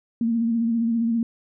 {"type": "tone with vibrato", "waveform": "sine", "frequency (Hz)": 230.4, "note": "A#3", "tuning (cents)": -20, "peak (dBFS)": -19, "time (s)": [0.21, 1.23], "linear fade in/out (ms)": 2, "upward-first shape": "sine", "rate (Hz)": 15, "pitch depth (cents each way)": 40, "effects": []}